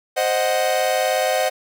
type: chord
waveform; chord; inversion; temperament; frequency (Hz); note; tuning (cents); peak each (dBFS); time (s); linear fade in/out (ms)
45% pulse; C diminished; none; equal; 523.3 / 622.3 / 740; C5 / Eb5 / Gb5; 0 / 0 / 0; -22; 0.16-1.5; 20
effects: none